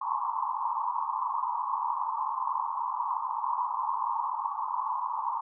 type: band-pass noise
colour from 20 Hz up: white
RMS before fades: -31 dBFS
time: 0.01-5.41 s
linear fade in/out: 10 ms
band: 870 to 1100 Hz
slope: 96 dB/octave
effects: none